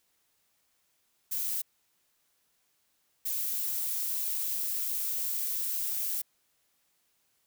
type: noise bursts at uneven times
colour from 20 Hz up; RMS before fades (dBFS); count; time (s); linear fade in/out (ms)
violet; -32; 2; 1.31-1.62 / 3.25-6.22; 10
effects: white hiss -73 dBFS RMS until 7.46 s